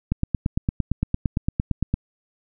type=click train; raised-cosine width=5 ms; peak=-8 dBFS; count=17; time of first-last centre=0.12-1.94 s; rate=8.79 Hz; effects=none